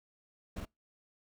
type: noise with echo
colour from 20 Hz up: brown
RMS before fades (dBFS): -39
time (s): 0.56-0.61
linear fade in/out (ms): 10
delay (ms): 44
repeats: 1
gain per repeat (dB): -2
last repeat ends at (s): 0.654
effects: noise-tail reverb RT60 0.2 s tail -26 dB re dry